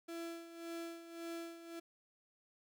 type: tone with tremolo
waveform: 35% pulse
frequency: 335 Hz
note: E4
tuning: 28 cents sharp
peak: -40 dBFS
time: 0.08-1.8 s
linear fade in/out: 10 ms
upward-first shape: sine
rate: 1.8 Hz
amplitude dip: 70%
effects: none